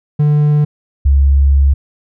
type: tone pair in turn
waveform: triangle / sine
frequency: 148.5 / 69.32 Hz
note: D3 / C#2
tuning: +20 / +1 cents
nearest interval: octave + minor second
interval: 1319 cents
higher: first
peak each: -6 dBFS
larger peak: neither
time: 0.19-0.65 / 1.05-1.74 s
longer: second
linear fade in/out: 10 ms
effects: none